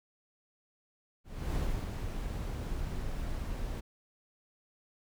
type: noise with ADSR envelope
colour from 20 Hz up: brown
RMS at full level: -31 dBFS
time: 1.24-3.81 s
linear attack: 320 ms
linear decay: 300 ms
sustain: -5 dB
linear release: 16 ms
effects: none